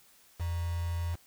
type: tone with quantisation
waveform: sine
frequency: 85.4 Hz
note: F2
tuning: 38 cents flat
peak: -30 dBFS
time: 0.39-1.16 s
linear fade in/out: 20 ms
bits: 7
effects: white hiss -61 dBFS RMS until 1.26 s